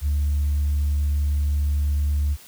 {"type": "tone", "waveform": "sine", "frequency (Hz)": 72.7, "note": "D2", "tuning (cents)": -17, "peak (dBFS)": -17, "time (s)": [0.01, 2.37], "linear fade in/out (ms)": 50, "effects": ["tanh soft clip ceiling -16 dBFS", "white hiss -47 dBFS RMS until 2.47 s"]}